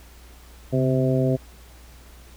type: harmonic tone with a mistuned harmonic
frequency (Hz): 129.9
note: C3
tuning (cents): -12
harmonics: 1 / 2 / 3 / 4 / 5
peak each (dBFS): -21 / -24 / -26 / -27 / -28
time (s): 0.72-1.37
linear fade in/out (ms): 20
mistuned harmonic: 1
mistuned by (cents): +61
effects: added 60 Hz sine -45 dBFS peak until 2.36 s + pink hiss -51 dBFS RMS until 2.36 s

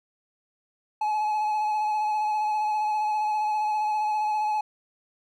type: tone with vibrato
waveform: triangle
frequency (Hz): 851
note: G#5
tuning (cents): +42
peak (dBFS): -21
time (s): 1.01-4.61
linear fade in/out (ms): 5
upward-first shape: sine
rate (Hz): 15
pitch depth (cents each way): 22
effects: none

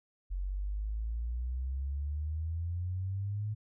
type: exponential sweep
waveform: sine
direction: up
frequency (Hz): 45.09 to 108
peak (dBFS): -32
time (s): 0.3-3.55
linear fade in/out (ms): 20
effects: none

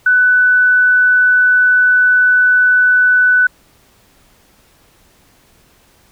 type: tone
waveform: sine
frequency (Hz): 1494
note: F#6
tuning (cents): +16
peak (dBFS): -7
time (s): 0.06-3.47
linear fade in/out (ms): 5
effects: pink hiss -51 dBFS RMS until 6.11 s

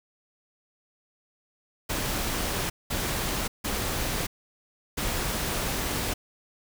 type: noise bursts at uneven times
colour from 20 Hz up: pink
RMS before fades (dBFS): -29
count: 4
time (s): 1.89-2.7 / 2.9-3.48 / 3.64-4.27 / 4.97-6.14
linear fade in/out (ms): 10
effects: none

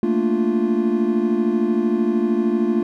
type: chord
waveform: triangle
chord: Bb major seventh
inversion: third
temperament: equal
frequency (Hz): 220 / 233.1 / 293.7 / 349.2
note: A3 / Bb3 / D4 / F4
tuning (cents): 0 / 0 / 0 / 0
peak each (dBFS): -19 / -20 / -24 / -19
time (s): 0.03-2.83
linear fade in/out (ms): 2
effects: none

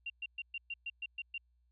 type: tone bursts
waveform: sine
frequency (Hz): 2768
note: F7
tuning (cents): -16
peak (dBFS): -37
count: 9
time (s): 0.06-1.38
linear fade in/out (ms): 5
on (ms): 40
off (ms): 120
effects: added 60 Hz sine -69 dBFS peak until 1.71 s

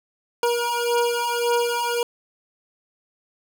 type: beating tone pair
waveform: 25% pulse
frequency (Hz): 475 / 476.8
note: A#4 / A#4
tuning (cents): +33 / +39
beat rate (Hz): 1.8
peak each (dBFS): -20 / -19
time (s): 0.43-2.03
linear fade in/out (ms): 2
effects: none

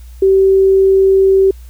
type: tone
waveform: sine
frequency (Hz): 385.5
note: G4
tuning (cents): -29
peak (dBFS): -6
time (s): 0.22-1.51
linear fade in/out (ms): 5
effects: added 60 Hz sine -31 dBFS peak until 1.69 s + white hiss -49 dBFS RMS until 1.69 s

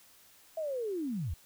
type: linear sweep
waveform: sine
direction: down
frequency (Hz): 659.3 to 61.74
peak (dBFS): -32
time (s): 0.57-1.34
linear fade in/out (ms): 5
effects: white hiss -60 dBFS RMS until 1.45 s

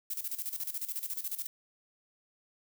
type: noise with tremolo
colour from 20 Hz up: violet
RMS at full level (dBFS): -35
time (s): 0.1-1.47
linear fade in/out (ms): 5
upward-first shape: square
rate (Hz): 14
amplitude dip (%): 75
effects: none

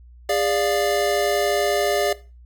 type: chord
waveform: square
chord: D diminished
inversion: second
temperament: equal with one note detuned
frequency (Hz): 408.2 / 587.3 / 698.5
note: Ab4 / D5 / F5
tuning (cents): -30 / 0 / 0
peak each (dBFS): -25 / -22 / -25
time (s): 0.29-2.13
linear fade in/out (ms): 5
effects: noise-tail reverb RT60 0.3 s tail -17 dB re dry + added 60 Hz sine -43 dBFS peak until 2.45 s

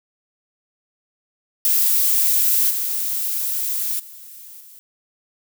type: noise with level steps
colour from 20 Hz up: violet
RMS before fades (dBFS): -17 / -23 / -40 / -44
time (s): 1.65-4.79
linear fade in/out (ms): 0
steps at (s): 2.7 / 3.99 / 4.6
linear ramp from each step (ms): 10
effects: none

